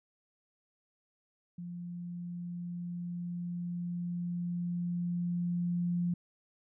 sine tone with level ramp, 174.61 Hz, F3, in tune, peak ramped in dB -39 to -28 dBFS, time 1.58-6.14 s, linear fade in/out 5 ms, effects none

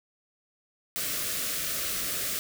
white band-stop noise, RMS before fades -31 dBFS, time 0.96-2.39 s, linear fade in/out 0 ms, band 700 to 1100 Hz, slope 96 dB/octave, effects none

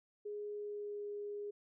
sine tone with pitch glide, 415.3 to 411.5 Hz, G#4 to G#4, 0 to -16 cents, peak -40 dBFS, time 0.25-1.51 s, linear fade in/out 10 ms, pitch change -16 cents, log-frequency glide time 0.54-1.06 s, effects none

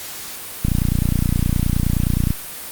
click train, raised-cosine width 5 ms, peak -5 dBFS, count 50, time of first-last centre 0.65-2.305 s, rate 29.6 Hz, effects white hiss -32 dBFS RMS until 2.71 s + Opus 48 kbps

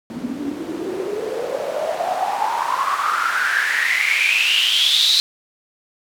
white noise with band-pass filter sweep, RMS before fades -20 dBFS, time 0.1-5.2 s, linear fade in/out 0 ms, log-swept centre 230 to 4100 Hz, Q 9.3, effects none

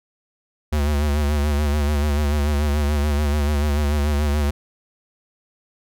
square tone with vibrato, 73.42 Hz, D2, in tune, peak -18 dBFS, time 0.72-4.51 s, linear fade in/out 10 ms, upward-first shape sine, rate 6.9 Hz, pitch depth 59 cents each way, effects none

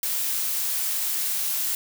blue noise, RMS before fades -26 dBFS, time 0.03-1.75 s, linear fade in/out 2 ms, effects none

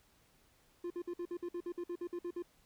triangle tone bursts, 349.2 Hz, F4, in tune, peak -35 dBFS, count 14, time 0.84-2.424 s, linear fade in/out 5 ms, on 63 ms, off 54 ms, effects pink hiss -69 dBFS RMS until 2.65 s

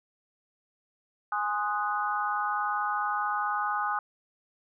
sine chord, Ab dominant seventh, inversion none, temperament equal, 830.6 / 1046.5 / 1244.5 / 1480 Hz, Ab5 / C6 / Eb6 / Gb6, 0 / 0 / 0 / 0 cents, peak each -31 / -36 / -30 / -34 dBFS, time 1.32-3.99 s, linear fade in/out 2 ms, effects none

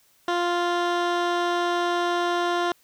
15% pulse tone with low-pass filter, 349.2 Hz, F4, in tune, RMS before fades -24 dBFS, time 0.28-2.72 s, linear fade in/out 2 ms, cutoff 4300 Hz, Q 0.74, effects white hiss -61 dBFS RMS until 2.83 s

